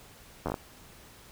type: slowing click train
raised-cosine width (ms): 1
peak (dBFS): -17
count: 6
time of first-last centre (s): 0.46-0.542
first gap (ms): 11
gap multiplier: 1.2
effects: pink hiss -53 dBFS RMS until 1.31 s